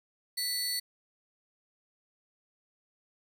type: tone pair together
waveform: sawtooth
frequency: 1975.5 / 4435 Hz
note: B6 / C#8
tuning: 0 / 0 cents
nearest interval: octave + major second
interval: 1400 cents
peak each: -36 / -28 dBFS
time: 0.37-0.8 s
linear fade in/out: 10 ms
effects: none